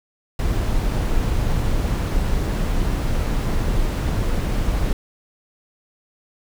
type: noise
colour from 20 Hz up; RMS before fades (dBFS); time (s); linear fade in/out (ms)
brown; -20; 0.39-4.93; 2
effects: none